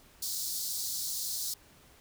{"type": "high-pass noise", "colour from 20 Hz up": "pink", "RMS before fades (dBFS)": -35, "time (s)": [0.22, 1.54], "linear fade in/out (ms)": 5, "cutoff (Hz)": 4100, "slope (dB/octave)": 48, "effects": ["pink hiss -59 dBFS RMS until 2 s"]}